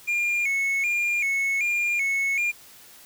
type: tone with vibrato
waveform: triangle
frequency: 2300 Hz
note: D7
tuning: 37 cents flat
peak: -20 dBFS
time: 0.07-2.52 s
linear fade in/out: 20 ms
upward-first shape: square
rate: 1.3 Hz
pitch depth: 78 cents each way
effects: white hiss -49 dBFS RMS until 3.05 s